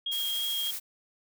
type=tone with vibrato; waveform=sine; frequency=3259 Hz; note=G#7; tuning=33 cents flat; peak=-29 dBFS; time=0.06-0.71 s; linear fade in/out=5 ms; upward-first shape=triangle; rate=3.1 Hz; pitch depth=9 cents each way
type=noise with tremolo; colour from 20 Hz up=blue; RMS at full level=-35 dBFS; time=0.11-0.8 s; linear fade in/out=20 ms; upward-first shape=triangle; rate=13 Hz; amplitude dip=25%
effects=none